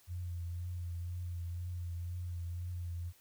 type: tone with vibrato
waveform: sine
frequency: 87.31 Hz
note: F2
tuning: in tune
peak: -37 dBFS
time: 0.07-3.13 s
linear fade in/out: 50 ms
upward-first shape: triangle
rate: 2 Hz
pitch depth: 40 cents each way
effects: white hiss -65 dBFS RMS until 3.2 s